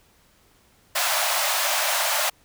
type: high-pass noise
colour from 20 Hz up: pink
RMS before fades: -23 dBFS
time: 0.95-2.3 s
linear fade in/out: 10 ms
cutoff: 570 Hz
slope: 96 dB/octave
effects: pink hiss -59 dBFS RMS until 2.44 s